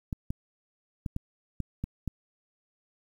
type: clicks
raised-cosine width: 5 ms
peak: -19 dBFS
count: 7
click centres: 0.128 / 0.305 / 1.062 / 1.164 / 1.603 / 1.84 / 2.077 s
effects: 9-bit